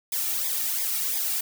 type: noise with flanger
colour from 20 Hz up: blue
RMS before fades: -27 dBFS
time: 0.12-1.41 s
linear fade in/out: 5 ms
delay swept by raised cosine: 0.69 to 1.99 ms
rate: 2.9 Hz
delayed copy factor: -0.75
effects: none